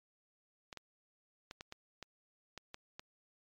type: clicks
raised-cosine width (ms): 0.2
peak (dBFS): -28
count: 9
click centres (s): 0.728 / 0.773 / 1.511 / 1.609 / 1.724 / 2.027 / 2.577 / 2.744 / 2.995
effects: MP3 96 kbps